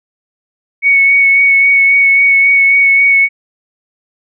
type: tone with vibrato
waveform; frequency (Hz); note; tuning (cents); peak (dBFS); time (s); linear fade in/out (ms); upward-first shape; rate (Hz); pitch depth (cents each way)
sine; 2221; C#7; +3; -5; 0.82-3.29; 50; sine; 3.7; 15
effects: none